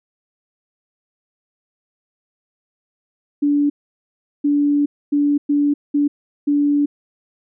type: tone bursts at uneven times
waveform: sine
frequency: 289.4 Hz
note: D4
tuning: 25 cents flat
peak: -13 dBFS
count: 6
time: 3.42-3.7 / 4.44-4.86 / 5.12-5.38 / 5.49-5.74 / 5.94-6.08 / 6.47-6.86 s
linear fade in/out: 10 ms
effects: none